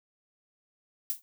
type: noise with exponential decay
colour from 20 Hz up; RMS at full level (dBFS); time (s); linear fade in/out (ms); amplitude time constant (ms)
violet; -27; 1.1-1.22; 0; 26
effects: none